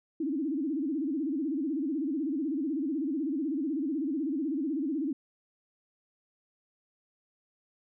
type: tone with vibrato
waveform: sine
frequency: 293.7 Hz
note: D4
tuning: in tune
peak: -28 dBFS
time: 0.2-5.13 s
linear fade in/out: 5 ms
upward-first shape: sine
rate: 16 Hz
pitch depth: 210 cents each way
effects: none